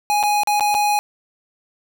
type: tone with dropouts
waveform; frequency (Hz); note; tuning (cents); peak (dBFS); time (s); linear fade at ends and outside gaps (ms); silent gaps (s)
square; 830.6; G#5; 0; -16; 0.1-0.99; 0; 0.229-0.235 / 0.434-0.473 / 0.597-0.607 / 0.743-0.749
effects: none